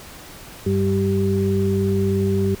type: harmonic tone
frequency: 97.4 Hz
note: G2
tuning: 11 cents flat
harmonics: 1 / 2 / 4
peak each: -21 / -21 / -21 dBFS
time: 0.66-2.55 s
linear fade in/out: 5 ms
effects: pink hiss -40 dBFS RMS until 2.6 s